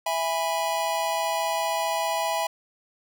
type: chord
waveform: square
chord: E major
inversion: none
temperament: just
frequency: 659.3 / 824.1 / 988.9 Hz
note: E5 / G#5 / B5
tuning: 0 / -14 / +2 cents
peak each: -29 / -29 / -30 dBFS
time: 0.06-2.47 s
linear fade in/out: 5 ms
effects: none